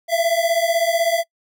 square beating tone pair, 663 / 679 Hz, E5 / F5, +10 / -49 cents, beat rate 16 Hz, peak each -20 dBFS, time 0.08-1.24 s, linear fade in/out 50 ms, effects noise-tail reverb RT60 0.1 s tail -25 dB re dry

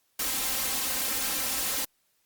white noise with comb filter, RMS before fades -29 dBFS, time 0.19-1.85 s, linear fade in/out 5 ms, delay 3.8 ms, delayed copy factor +0.85, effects white hiss -71 dBFS RMS until 2.25 s + Opus 48 kbps

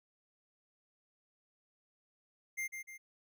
square tone with echo, 2100 Hz, C7, 6 cents sharp, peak -36 dBFS, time 2.57-2.68 s, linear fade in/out 20 ms, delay 150 ms, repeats 2, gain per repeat -6 dB, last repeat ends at 2.98 s, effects none

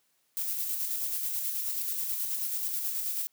violet noise with tremolo, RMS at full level -31 dBFS, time 0.37-3.27 s, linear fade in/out 0 ms, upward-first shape square, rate 9.3 Hz, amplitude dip 30%, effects white hiss -72 dBFS RMS until 3.32 s + high-pass 100 Hz 12 dB/octave

